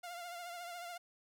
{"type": "tone with vibrato", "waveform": "sawtooth", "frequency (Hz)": 698.5, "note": "F5", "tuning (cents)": 0, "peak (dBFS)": -40, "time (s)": [0.03, 0.98], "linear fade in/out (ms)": 10, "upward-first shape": "triangle", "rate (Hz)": 14, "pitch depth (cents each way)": 55, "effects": []}